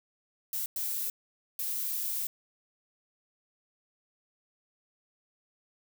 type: noise bursts at uneven times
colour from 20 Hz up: violet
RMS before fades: -33 dBFS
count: 3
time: 0.53-0.66 / 0.76-1.1 / 1.59-2.27 s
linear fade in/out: 2 ms
effects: none